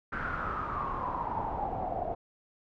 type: noise with low-pass filter sweep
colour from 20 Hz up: pink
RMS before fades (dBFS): -34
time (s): 0.12-2.15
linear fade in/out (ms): 10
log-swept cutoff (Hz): 1500 to 670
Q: 8.9
effects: none